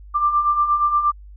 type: beating tone pair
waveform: sine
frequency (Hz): 1177 / 1185.5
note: D6 / D6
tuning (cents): +3 / +16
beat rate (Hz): 8.5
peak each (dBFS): -23 / -16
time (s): 0.14-1.12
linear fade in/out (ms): 20
effects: added 50 Hz sine -38 dBFS peak until 1.36 s